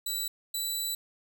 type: tone pair in turn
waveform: 15% pulse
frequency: 3951 / 3965 Hz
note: B7 / B7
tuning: 0 / +6 cents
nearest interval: unison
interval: 6 cents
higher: second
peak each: -23 dBFS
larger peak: neither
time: 0.06-0.28 / 0.54-0.95 s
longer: second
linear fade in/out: 5 ms
effects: none